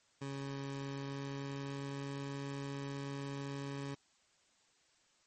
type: tone with pitch glide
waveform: 20% pulse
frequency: 138.2 to 139.48 Hz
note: C#3 to C#3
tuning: -5 to +11 cents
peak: -35 dBFS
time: 0.21-3.95 s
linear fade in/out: 10 ms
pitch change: +16 cents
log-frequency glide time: 0.5-2.24 s
effects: white hiss -71 dBFS RMS until 5.26 s + MP3 32 kbps